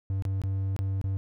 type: tone with dropouts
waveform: triangle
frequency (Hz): 96.7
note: G2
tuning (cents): -23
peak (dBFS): -24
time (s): 0.1-1.17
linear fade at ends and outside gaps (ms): 0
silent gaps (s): 0.223-0.252 / 0.417-0.437 / 0.764-0.79 / 1.014-1.041
effects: none